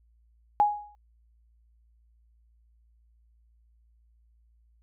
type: tone with exponential decay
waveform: sine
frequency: 830.6 Hz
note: G#5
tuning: in tune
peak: -15 dBFS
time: 0.6-0.95 s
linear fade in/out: 0 ms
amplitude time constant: 75 ms
effects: added 57 Hz sine -60 dBFS peak until 4.82 s